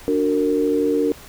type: chord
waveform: sine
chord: D augmented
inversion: none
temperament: just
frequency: 293.7 / 367.1 / 458.9 Hz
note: D4 / F#4 / A#4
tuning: 0 / -14 / -27 cents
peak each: -20 / -24 / -19 dBFS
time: 0.08-1.12 s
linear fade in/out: 0 ms
effects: pink hiss -42 dBFS RMS until 1.28 s